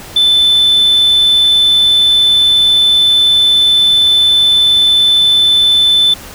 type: tone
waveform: sine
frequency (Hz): 3520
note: A7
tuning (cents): 0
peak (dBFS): -4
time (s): 0.16-6.14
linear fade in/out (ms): 5
effects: tanh soft clip ceiling -4 dBFS + pink hiss -31 dBFS RMS until 6.34 s